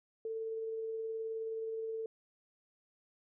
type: tone with tremolo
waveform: sine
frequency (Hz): 446.4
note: A4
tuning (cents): +25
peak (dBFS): -35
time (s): 0.25-2.06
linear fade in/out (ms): 2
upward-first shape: triangle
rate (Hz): 19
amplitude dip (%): 25
effects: none